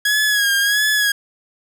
sawtooth tone with vibrato, 1661.2 Hz, G#6, in tune, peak -11 dBFS, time 0.05-1.12 s, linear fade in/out 5 ms, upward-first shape sine, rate 1.5 Hz, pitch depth 56 cents each way, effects none

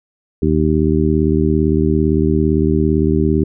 harmonic tone, 77.7 Hz, D#2, 2 cents flat, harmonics 1 / 2 / 3 / 4 / 5, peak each -18 / -18 / -18 / -18 / -18 dBFS, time 0.42-3.44 s, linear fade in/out 5 ms, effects none

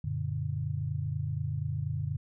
sine chord, Gb augmented, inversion none, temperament equal with one note detuned, 92.5 / 116.54 / 144.98 Hz, Gb2 / Bb2 / D3, 0 / 0 / -22 cents, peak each -35 / -35 / -33 dBFS, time 0.04-2.17 s, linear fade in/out 5 ms, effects none

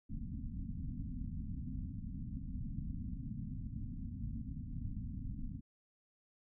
pink low-pass noise, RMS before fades -42 dBFS, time 0.09-5.61 s, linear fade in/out 10 ms, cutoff 270 Hz, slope 96 dB/octave, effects none

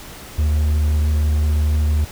triangle tone, 75.5 Hz, D2, 48 cents sharp, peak -12 dBFS, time 0.38-2.05 s, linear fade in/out 10 ms, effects pink hiss -37 dBFS RMS until 2.11 s

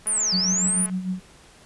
click train, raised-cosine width 0.5 ms, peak -26 dBFS, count 180, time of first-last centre 0.06-0.896 s, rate 214 Hz
sine linear two-way sweep, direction down then up, 9940 to 4400 to 9940 Hz, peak -20 dBFS, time 0.07-0.86 s, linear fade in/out 0 ms, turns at 0.35 s
sine tone with tremolo, 185 Hz, F#3, in tune, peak -22 dBFS, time 0.32-1.2 s, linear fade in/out 20 ms, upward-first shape sine, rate 6.7 Hz, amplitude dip 65%
effects pink hiss -51 dBFS RMS until 1.65 s + resampled to 24000 Hz

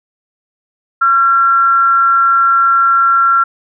sine tone with frequency modulation, 1363 Hz, F6, 43 cents flat, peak -7 dBFS, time 1.01-3.44 s, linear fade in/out 10 ms, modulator 264 Hz, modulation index 0.28, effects none

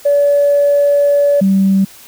sine tone pair in turn, 573 / 193.61 Hz, D5 / G3, -43 / -21 cents, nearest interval octave + perfect fifth, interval 1878 cents, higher first, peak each -7 dBFS, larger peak neither, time 0.05-1.41 / 1.41-1.85 s, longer first, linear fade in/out 10 ms, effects tanh soft clip ceiling -3 dBFS + white hiss -39 dBFS RMS until 2.07 s

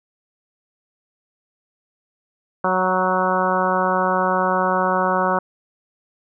harmonic tone with a mistuned harmonic, 185 Hz, F#3, in tune, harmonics 1 / 2 / 3 / 4 / 5 / 6 / 7 / 8, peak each -26 / -27 / -23 / -25 / -23 / -24 / -25 / -27 dBFS, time 2.64-5.39 s, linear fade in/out 5 ms, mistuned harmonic 5, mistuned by +17 cents, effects none

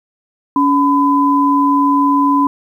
sine tone pair together, 282.4 / 1006.4 Hz, C#4 / B5, +32 / +32 cents, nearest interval octave + minor seventh, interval 2200 cents, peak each -12 dBFS, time 0.56-2.47 s, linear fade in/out 2 ms, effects 8-bit

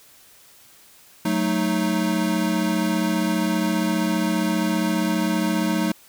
square chord, D# diminished, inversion first, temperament equal, 185 / 220 / 311.1 Hz, F#3 / A3 / D#4, 0 / 0 / 0 cents, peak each -25 dBFS, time 1.25-5.92 s, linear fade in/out 5 ms, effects white hiss -51 dBFS RMS until 6.08 s

